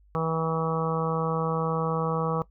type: harmonic tone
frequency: 161.9 Hz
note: E3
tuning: 31 cents flat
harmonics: 1 / 2 / 3 / 4 / 5 / 6 / 7 / 8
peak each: -28 / -40 / -29 / -39 / -35 / -38 / -31 / -37 dBFS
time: 0.15-2.42 s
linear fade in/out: 0 ms
effects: noise-tail reverb RT60 0.1 s tail -18 dB re dry + added 50 Hz sine -55 dBFS peak until 2.5 s